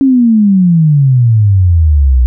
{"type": "exponential sweep", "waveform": "sine", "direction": "down", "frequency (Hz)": [277, 59.8], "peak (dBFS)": -4, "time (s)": [0.01, 2.26], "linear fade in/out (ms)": 0, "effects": []}